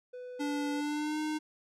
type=tone; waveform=triangle; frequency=498.1 Hz; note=B4; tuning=15 cents sharp; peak=-39 dBFS; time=0.13-0.81 s; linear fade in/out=10 ms
type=tone with pitch glide; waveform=square; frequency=289.6 to 306.8 Hz; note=D4 to D#4; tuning=-24 to -24 cents; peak=-32 dBFS; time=0.39-1.39 s; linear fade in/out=20 ms; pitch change=+100 cents; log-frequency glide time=0.72-1.19 s
effects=low-pass 9000 Hz 12 dB/octave